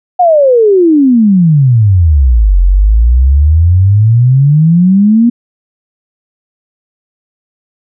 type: exponential two-way sweep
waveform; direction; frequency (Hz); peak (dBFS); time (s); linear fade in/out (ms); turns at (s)
sine; down then up; 740 to 43.51 to 241.9; -3; 0.19-5.3; 10; 2.6
effects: none